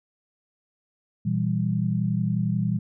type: chord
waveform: sine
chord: E diminished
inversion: second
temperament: equal with one note detuned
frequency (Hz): 119.26 / 164.81 / 196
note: Bb2 / E3 / G3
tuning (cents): +40 / 0 / 0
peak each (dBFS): -26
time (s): 1.25-2.79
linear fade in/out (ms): 10
effects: none